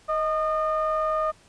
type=ring-modulated tone; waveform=triangle; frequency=298.7 Hz; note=D4; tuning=29 cents sharp; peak=-17 dBFS; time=0.08-1.32 s; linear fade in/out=20 ms; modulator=926 Hz; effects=pink hiss -56 dBFS RMS until 1.48 s + resampled to 22050 Hz